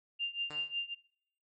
sine tone with tremolo, 2794 Hz, F7, in tune, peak -30 dBFS, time 0.19-0.95 s, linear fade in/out 20 ms, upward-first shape triangle, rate 5.5 Hz, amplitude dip 100%
5% pulse tone with exponential decay, 149.3 Hz, D3, 29 cents sharp, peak -32 dBFS, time 0.5-0.81 s, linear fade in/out 2 ms, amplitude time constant 67 ms
effects noise-tail reverb RT60 0.7 s tail -22 dB re dry + MP3 32 kbps

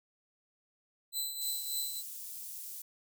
10% pulse tone with tremolo, 4015 Hz, B7, 28 cents sharp, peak -25 dBFS, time 1.12-2.03 s, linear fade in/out 50 ms, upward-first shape triangle, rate 3.4 Hz, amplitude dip 65%
white high-pass noise, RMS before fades -44 dBFS, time 1.41-2.82 s, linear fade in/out 5 ms, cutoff 7500 Hz, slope 12 dB/octave
effects none

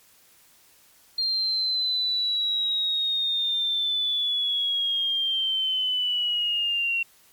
sine linear sweep, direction down, 4203 to 2729 Hz, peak -22 dBFS, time 1.18-7.03 s, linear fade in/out 5 ms, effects white hiss -57 dBFS RMS until 7.32 s + MP3 96 kbps

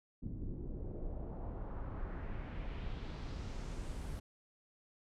brown noise with low-pass filter sweep, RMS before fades -42 dBFS, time 0.22-4.2 s, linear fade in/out 10 ms, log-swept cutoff 250 to 12000 Hz, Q 1.6, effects none

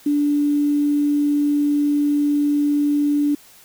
sine tone with quantisation, 291.3 Hz, D4, 14 cents flat, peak -15 dBFS, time 0.06-3.35 s, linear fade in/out 5 ms, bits 7, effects white hiss -48 dBFS RMS until 3.64 s

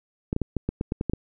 clicks, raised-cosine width 3 ms, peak -12 dBFS, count 10, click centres 0.329 / 0.364 / 0.417 / 0.567 / 0.69 / 0.811 / 0.921 / 1.011 / 1.097 / 1.135 s, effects none

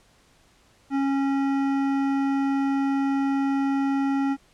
triangle tone with hard clipping, 274.5 Hz, C#4, 17 cents flat, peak -23 dBFS, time 0.9-4.37 s, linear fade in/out 50 ms, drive 17 dB, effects pink hiss -59 dBFS RMS until 4.53 s + low-pass 9000 Hz 12 dB/octave

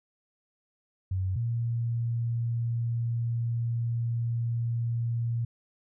sine tone pair in turn, 93.9 / 117.12 Hz, F#2 / A#2, +26 / +9 cents, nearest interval major third, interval 383 cents, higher second, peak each -26 dBFS, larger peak neither, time 1.11-1.36 / 1.36-5.45 s, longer second, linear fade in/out 5 ms, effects none

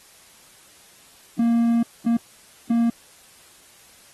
triangle tone bursts at uneven times, 233.1 Hz, A#3, in tune, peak -14 dBFS, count 3, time 1.39-1.83 / 2.06-2.17 / 2.7-2.9 s, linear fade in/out 5 ms, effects white hiss -51 dBFS RMS until 4.13 s + AAC 32 kbps

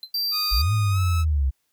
triangle tone with exponential decay, 4084 Hz, C8, 43 cents flat, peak -27 dBFS, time 0.03-0.12 s, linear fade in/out 1 ms, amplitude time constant 19 ms
square tone, 4699 Hz, D8, in tune, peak -23 dBFS, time 0.14-0.62 s, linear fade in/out 5 ms
sawtooth tone with pitch glide, 1237 to 1299.2 Hz, D#6 to E6, -10 to -26 cents, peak -26 dBFS, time 0.31-1.25 s, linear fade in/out 50 ms, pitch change +84 cents, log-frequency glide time 0.9-1 s
sine linear two-way sweep, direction up then down, 42.28 to 109.3 to 64.3 Hz, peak -18 dBFS, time 0.51-1.51 s, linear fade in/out 20 ms, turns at 0.73 s
effects white hiss -72 dBFS RMS until 1.72 s

